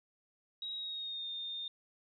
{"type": "tone with pitch glide", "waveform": "sine", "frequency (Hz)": [3818, 3643], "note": ["A#7", "A#7"], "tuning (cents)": [41, -41], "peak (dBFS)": -38, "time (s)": [0.62, 1.68], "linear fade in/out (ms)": 2, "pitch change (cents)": -82, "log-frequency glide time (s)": [0.75, 1.28], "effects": []}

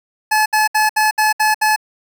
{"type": "tone bursts", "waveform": "25% pulse", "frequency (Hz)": 859, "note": "A5", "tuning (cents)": -42, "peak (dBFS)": -8, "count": 7, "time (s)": [0.31, 1.762], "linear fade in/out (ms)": 10, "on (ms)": 150, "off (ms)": 67, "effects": []}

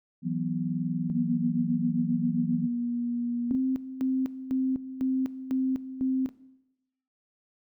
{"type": "chord", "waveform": "sine", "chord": "E suspended second", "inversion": "none", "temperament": "equal", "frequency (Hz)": [164.81, 185, 246.9], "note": ["E3", "F#3", "B3"], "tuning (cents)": [0, 0, 0], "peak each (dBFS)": -31, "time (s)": [0.22, 2.69], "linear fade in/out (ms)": 50}
{"type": "tone", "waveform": "sine", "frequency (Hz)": 239.4, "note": "A#3", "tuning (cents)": 46, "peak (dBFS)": -27, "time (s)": [1.1, 3.55], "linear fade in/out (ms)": 0}
{"type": "tone with tremolo", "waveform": "sine", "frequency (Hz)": 261.6, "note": "C4", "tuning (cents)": 0, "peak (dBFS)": -23, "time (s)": [3.51, 6.29], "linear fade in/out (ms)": 0, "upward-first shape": "square", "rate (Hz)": 2, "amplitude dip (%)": 75}
{"effects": ["noise-tail reverb RT60 0.9 s tail -18 dB re dry"]}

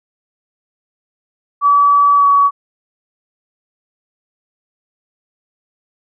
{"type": "tone with pitch glide", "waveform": "sine", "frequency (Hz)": [1146, 1131.5], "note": ["D6", "C#6"], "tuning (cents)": [-43, 35], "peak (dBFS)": -7, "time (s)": [1.61, 2.51], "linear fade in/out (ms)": 50, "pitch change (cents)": -22, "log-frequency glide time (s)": [2.16, 2.26], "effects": []}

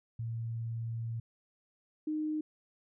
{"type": "tone pair in turn", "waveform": "sine", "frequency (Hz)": [114.8, 307.5], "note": ["A#2", "D#4"], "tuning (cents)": [-26, -20], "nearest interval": "octave + perfect fourth", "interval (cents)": 1706, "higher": "second", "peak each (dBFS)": [-34, -31], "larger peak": "second", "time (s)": [[0.19, 1.2], [2.07, 2.41]], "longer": "first", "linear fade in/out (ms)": 5, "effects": []}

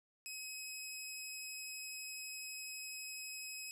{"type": "tone", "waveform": "15% pulse", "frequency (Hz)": 2548, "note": "D#7", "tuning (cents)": 41, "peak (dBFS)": -37, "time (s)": [0.26, 3.71], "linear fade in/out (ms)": 0, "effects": ["13-bit"]}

